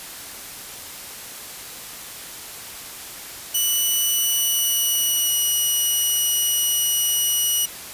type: tone with pitch glide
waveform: 5% pulse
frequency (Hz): 2962 to 2925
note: F#7 to F#7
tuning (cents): +1 to -21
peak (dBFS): -10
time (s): 3.54-7.66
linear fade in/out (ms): 10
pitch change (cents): -22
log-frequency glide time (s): 4-5.34
effects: white hiss -36 dBFS RMS until 7.93 s + resampled to 32000 Hz